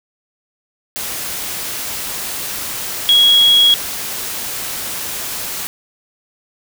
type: tone in noise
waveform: sine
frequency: 3316 Hz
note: G#7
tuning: 3 cents flat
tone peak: -7 dBFS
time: 3.09-3.74 s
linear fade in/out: 0 ms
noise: white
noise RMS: -24 dBFS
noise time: 0.96-5.67 s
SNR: +14 dB
effects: none